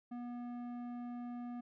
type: tone with low-pass filter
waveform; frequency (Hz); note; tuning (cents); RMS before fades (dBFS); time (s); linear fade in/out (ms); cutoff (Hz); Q
square; 242.2; B3; -34; -44; 0.11-1.61; 10; 1000; 0.7
effects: none